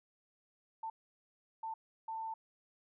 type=tone bursts at uneven times; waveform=sine; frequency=892 Hz; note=A5; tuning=23 cents sharp; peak=-38 dBFS; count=3; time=0.83-0.9 / 1.63-1.74 / 2.08-2.34 s; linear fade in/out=5 ms; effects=none